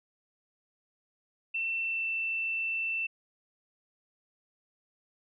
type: tone with pitch glide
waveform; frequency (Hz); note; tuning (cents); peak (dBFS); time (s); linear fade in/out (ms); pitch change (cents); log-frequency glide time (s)
sine; 2688 to 2673; E7 to E7; +33 to +23; -29; 1.54-3.07; 10; -10; 1.81-2.07
effects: none